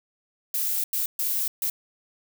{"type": "noise bursts at uneven times", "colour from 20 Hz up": "violet", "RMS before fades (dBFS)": -26, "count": 4, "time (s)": [[0.54, 0.84], [0.93, 1.06], [1.19, 1.48], [1.62, 1.7]], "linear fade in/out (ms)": 2, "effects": []}